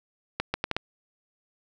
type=accelerating click train; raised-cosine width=0.3 ms; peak=-10 dBFS; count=5; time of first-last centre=0.4-0.766 s; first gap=140 ms; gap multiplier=0.72; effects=none